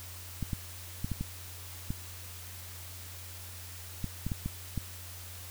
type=clicks; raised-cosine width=5 ms; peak=-20 dBFS; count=11; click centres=0.427 / 0.532 / 1.045 / 1.117 / 1.21 / 1.905 / 4.043 / 4.266 / 4.318 / 4.46 / 4.777 s; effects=added 89 Hz sine -46 dBFS peak until 5.5 s + white hiss -47 dBFS RMS until 5.5 s